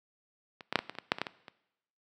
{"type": "clicks", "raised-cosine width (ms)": 0.3, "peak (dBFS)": [-28, -15, -6, -15, -21, -30, -20, -7, -21, -13, -20, -28], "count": 12, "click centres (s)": [0.608, 0.726, 0.757, 0.79, 0.896, 0.952, 0.986, 1.119, 1.185, 1.216, 1.268, 1.482], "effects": ["noise-tail reverb RT60 0.9 s tail -20 dB re dry", "high-pass 150 Hz 12 dB/octave"]}